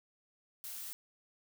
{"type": "noise", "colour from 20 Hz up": "blue", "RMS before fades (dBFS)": -44, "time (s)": [0.64, 0.93], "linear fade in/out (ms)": 0, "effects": []}